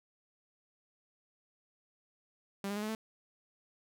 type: tone with pitch steps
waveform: sawtooth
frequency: 198 / 203.4 / 209 / 214.8 / 220.7 Hz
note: G3 / G#3 / G#3 / A3 / A3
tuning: +18 / -36 / +11 / -41 / +5 cents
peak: -31 dBFS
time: 2.64-2.95 s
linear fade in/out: 2 ms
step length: 62 ms
effects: none